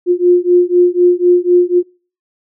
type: beating tone pair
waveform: sine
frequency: 353.2 / 357.2 Hz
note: F4 / F4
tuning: +20 / +39 cents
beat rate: 4 Hz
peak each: -10 dBFS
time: 0.06-1.83 s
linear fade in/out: 50 ms
effects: noise-tail reverb RT60 0.4 s tail -24 dB re dry